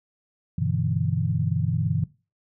sine chord, E minor seventh, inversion first, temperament equal, 98 / 123.47 / 146.83 / 164.81 Hz, G2 / B2 / D3 / E3, 0 / 0 / 0 / 0 cents, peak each -27 dBFS, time 0.58-2.04 s, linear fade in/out 5 ms, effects noise-tail reverb RT60 0.3 s tail -19 dB re dry

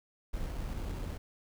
brown noise with sample-and-hold, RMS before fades -37 dBFS, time 0.33-1.18 s, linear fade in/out 10 ms, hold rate 3675 Hz, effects none

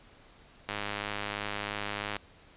click train, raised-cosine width 0.3 ms, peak -17 dBFS, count 153, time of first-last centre 0.69-2.166 s, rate 103 Hz, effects pink hiss -57 dBFS RMS until 2.56 s + resampled to 8000 Hz

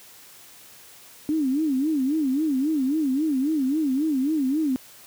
sine tone with vibrato, 286.6 Hz, D4, 42 cents flat, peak -20 dBFS, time 1.29-4.76 s, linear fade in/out 0 ms, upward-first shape sine, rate 3.7 Hz, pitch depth 190 cents each way, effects white hiss -48 dBFS RMS until 5.06 s + high-pass 60 Hz 12 dB/octave

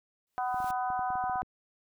white noise with exponential growth, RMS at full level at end -47 dBFS, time 0.27-0.71 s, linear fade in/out 0 ms, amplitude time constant 94 ms
harmonic tone, 250 Hz, B3, 21 cents sharp, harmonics 3 / 4 / 5 / 6, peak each -30 / -36 / -39 / -42 dBFS, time 0.38-1.42 s, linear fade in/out 0 ms
clicks, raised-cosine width 3 ms, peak -34 dBFS, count 12, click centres 0.544 / 0.603 / 0.644 / 0.704 / 0.903 / 0.993 / 1.104 / 1.155 / 1.24 / 1.297 / 1.357 / 1.43 s
effects none

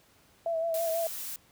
sine tone with vibrato, 659.3 Hz, E5, in tune, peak -27 dBFS, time 0.46-1.07 s, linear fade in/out 2 ms, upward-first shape sine, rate 6.1 Hz, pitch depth 37 cents each way
blue noise, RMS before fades -38 dBFS, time 0.74-1.36 s, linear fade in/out 2 ms
effects pink hiss -62 dBFS RMS until 1.51 s + high-pass 60 Hz 12 dB/octave

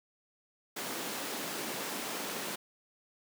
pink high-pass noise, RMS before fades -38 dBFS, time 0.76-2.56 s, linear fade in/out 10 ms, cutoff 200 Hz, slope 24 dB/octave, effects none

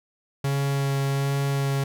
45% pulse tone with vibrato, 138.59 Hz, C#3, in tune, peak -22 dBFS, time 0.44-1.84 s, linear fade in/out 5 ms, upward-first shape sine, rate 1.3 Hz, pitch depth 10 cents each way, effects none

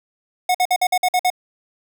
square tone bursts, 729 Hz, F#5, 26 cents flat, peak -15 dBFS, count 8, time 0.49-1.302 s, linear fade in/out 5 ms, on 56 ms, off 52 ms, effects none

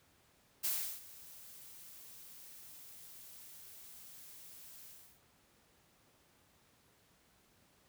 blue noise with ADSR envelope, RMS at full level -34 dBFS, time 0.63-5.21 s, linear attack 20 ms, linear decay 350 ms, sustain -20 dB, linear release 330 ms, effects pink hiss -69 dBFS RMS until 7.88 s + high-pass 60 Hz 12 dB/octave

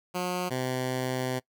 10% pulse tone pair in turn, 180.2 / 128.31 Hz, F#3 / C3, -45 / -33 cents, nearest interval tritone, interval 588 cents, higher first, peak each -20 dBFS, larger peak neither, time 0.14-0.5 / 0.5-1.4 s, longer second, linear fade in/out 20 ms, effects noise-tail reverb RT60 0.1 s tail -22 dB re dry

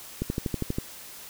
click train, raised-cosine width 3 ms, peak -14 dBFS, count 8, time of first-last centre 0.22-0.785 s, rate 12.4 Hz, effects white hiss -44 dBFS RMS until 1.29 s

